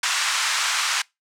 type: band-pass noise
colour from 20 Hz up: pink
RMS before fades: -23 dBFS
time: 0.03-1.02 s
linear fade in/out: 5 ms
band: 1100 to 8200 Hz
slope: 24 dB/octave
effects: noise-tail reverb RT60 0.2 s tail -24 dB re dry

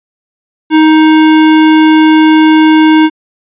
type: tone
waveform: square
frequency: 313.1 Hz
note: D#4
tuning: 11 cents sharp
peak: -3 dBFS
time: 0.7-3.1 s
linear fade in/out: 50 ms
effects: resampled to 8000 Hz

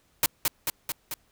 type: noise with echo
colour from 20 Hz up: white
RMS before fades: -21 dBFS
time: 0.23-0.26 s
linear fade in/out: 2 ms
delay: 220 ms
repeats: 4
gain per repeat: -3 dB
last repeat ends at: 1.14 s
effects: pink hiss -66 dBFS RMS until 1.31 s

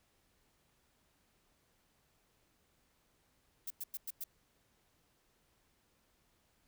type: noise bursts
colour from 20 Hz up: violet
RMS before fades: -41 dBFS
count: 5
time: 3.67-4.24 s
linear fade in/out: 5 ms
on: 34 ms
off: 100 ms
effects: pink hiss -74 dBFS RMS until 6.67 s

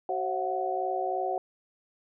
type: tone cluster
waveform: sine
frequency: 376.6 / 536 / 678 / 741 Hz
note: F#4 / C5 / E5 / F#5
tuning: +31 / +42 / +49 / +2 cents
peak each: -33 / -35 / -35 / -30 dBFS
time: 0.09-1.38 s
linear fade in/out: 2 ms
effects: none

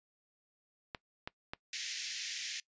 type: clicks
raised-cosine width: 0.3 ms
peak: -23 dBFS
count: 3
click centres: 0.948 / 1.275 / 1.535 s
type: band-pass noise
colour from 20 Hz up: white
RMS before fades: -41 dBFS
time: 1.73-2.6 s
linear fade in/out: 2 ms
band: 1800 to 6700 Hz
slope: 48 dB/octave
effects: noise-tail reverb RT60 0.1 s tail -22 dB re dry + resampled to 16000 Hz

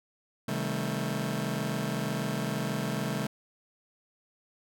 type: chord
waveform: sawtooth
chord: A half-diminished seventh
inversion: first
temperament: just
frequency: 132 / 158.4 / 198 / 220 Hz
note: C3 / Eb3 / G3 / A3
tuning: +16 / +31 / +18 / 0 cents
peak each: -31 dBFS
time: 0.48-3.27 s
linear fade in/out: 5 ms
effects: none

